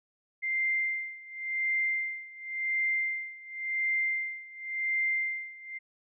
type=tone with tremolo; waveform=sine; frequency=2093 Hz; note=C7; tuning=in tune; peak=-25 dBFS; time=0.42-5.79 s; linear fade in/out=20 ms; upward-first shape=sine; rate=0.92 Hz; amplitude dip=90%; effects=none